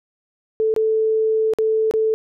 sine tone with dropouts, 439.5 Hz, A4, 2 cents flat, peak -15 dBFS, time 0.6-2.14 s, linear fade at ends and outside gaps 0 ms, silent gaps 0.74-0.763 / 1.536-1.586 / 1.911-1.938 s, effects none

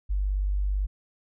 sine tone, 49 Hz, G1, in tune, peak -23 dBFS, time 0.09-0.87 s, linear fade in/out 20 ms, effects none

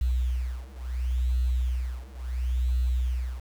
sine beating tone pair, 61.74 / 62.46 Hz, B1 / B1, 0 / +20 cents, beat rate 0.72 Hz, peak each -28 / -27 dBFS, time 0.01-3.4 s, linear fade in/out 5 ms, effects 8-bit

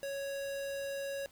square tone, 554.4 Hz, C#5, in tune, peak -37 dBFS, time 0.03-1.26 s, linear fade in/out 0 ms, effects pink hiss -62 dBFS RMS until 1.31 s

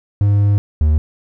triangle tone pair in turn, 101.8 / 76.51 Hz, G#2 / D#2, -34 / -29 cents, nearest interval perfect fourth, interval 495 cents, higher first, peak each -8 dBFS, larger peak neither, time 0.21-0.58 / 0.81-0.98 s, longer first, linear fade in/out 0 ms, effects none

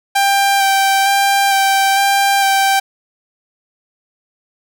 sawtooth tone with vibrato, 787 Hz, G5, 7 cents sharp, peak -7 dBFS, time 0.15-2.8 s, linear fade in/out 10 ms, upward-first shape square, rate 1.1 Hz, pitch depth 12 cents each way, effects none

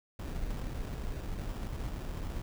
brown noise with sample-and-hold, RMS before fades -37 dBFS, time 0.19-2.42 s, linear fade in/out 5 ms, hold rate 2100 Hz, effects none

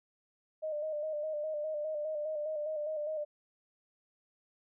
sine tone with vibrato, 610 Hz, D#5, 34 cents flat, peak -33 dBFS, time 0.62-3.25 s, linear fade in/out 20 ms, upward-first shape square, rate 4.9 Hz, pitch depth 42 cents each way, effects none

